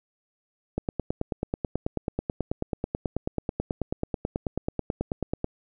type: click train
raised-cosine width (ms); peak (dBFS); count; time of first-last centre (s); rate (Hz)
2; -13; 44; 0.78-5.444; 9.22
effects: none